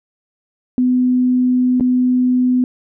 sine tone with dropouts, 251.3 Hz, B3, 30 cents sharp, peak -11 dBFS, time 0.78-2.64 s, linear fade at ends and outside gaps 1 ms, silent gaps 1.799-1.808 s, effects none

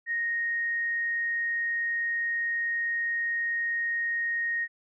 sine tone, 1864.7 Hz, A#6, in tune, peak -26 dBFS, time 0.06-4.68 s, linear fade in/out 50 ms, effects none

